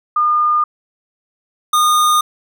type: tone pair in turn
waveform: sine / square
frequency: 1214 / 1223.9 Hz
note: D#6 / D#6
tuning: -43 / -29 cents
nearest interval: unison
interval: 14 cents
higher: second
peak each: -11 dBFS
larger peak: neither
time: 0.16-0.64 / 1.73-2.21 s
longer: neither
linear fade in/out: 5 ms
effects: none